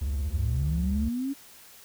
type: tone with vibrato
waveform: triangle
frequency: 70 Hz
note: C#2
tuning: 18 cents sharp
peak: -24 dBFS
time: 0.01-1.09 s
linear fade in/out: 10 ms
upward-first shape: square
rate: 17 Hz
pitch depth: 140 cents each way
type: linear sweep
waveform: sine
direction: up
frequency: 67.4 to 282.1 Hz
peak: -27 dBFS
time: 0.26-1.34 s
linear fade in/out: 20 ms
effects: white hiss -51 dBFS RMS until 1.84 s